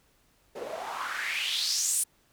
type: noise with band-pass filter sweep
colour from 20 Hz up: white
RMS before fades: -31 dBFS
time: 0.55-2.04 s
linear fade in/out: 10 ms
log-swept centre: 430 to 9900 Hz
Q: 4.3
effects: pink hiss -66 dBFS RMS until 2.32 s